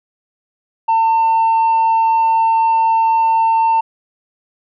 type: tone with tanh clipping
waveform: sine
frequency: 901 Hz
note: A5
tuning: 41 cents sharp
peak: -11 dBFS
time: 0.88-3.81 s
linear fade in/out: 10 ms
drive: 1 dB
effects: none